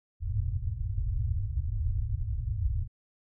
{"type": "low-pass noise", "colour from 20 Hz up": "white", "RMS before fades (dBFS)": -30, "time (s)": [0.2, 2.88], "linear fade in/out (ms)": 50, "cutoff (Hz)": 120, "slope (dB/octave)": 96, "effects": []}